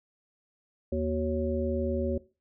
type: harmonic tone with a mistuned harmonic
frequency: 79 Hz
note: D#2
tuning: 27 cents sharp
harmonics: 1 / 3 / 5 / 7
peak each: -32 / -32 / -32 / -32 dBFS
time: 0.92-2.18 s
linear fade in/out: 5 ms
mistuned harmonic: 5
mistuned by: -91 cents
effects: noise-tail reverb RT60 0.3 s tail -18 dB re dry